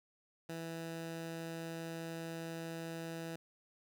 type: tone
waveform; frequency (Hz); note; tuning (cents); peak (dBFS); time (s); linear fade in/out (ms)
15% pulse; 164.81; E3; 0; -35; 0.49-3.36; 5
effects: none